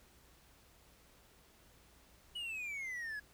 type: exponential sweep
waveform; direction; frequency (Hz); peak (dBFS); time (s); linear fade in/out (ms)
triangle; down; 2960 to 1661.2; -38; 2.35-3.2; 10
effects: added 60 Hz sine -69 dBFS peak until 3.33 s + pink hiss -65 dBFS RMS until 3.33 s